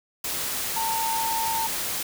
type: tone in noise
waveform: sine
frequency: 900 Hz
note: A5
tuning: 39 cents sharp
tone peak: -25 dBFS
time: 0.76-1.67 s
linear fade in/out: 5 ms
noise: white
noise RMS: -29 dBFS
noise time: 0.24-2.03 s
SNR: +1 dB
effects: none